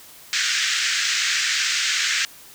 pink band-pass noise, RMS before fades -22 dBFS, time 0.33-2.25 s, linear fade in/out 0 ms, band 1500 to 7400 Hz, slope 48 dB/octave, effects white hiss -45 dBFS RMS until 2.54 s

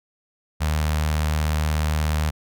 sawtooth tone with notch filter, 76.7 Hz, D#2, 24 cents flat, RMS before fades -22 dBFS, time 0.6-2.31 s, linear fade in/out 20 ms, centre 340 Hz, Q 0.76, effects none

